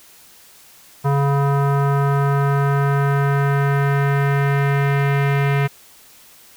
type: tone with low-pass filter sweep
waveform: square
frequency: 140.3 Hz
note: C#3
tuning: 21 cents sharp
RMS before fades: -17 dBFS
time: 1.04-5.68 s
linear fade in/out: 20 ms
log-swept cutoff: 1100 to 2200 Hz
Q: 2.4
effects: white hiss -47 dBFS RMS until 6.56 s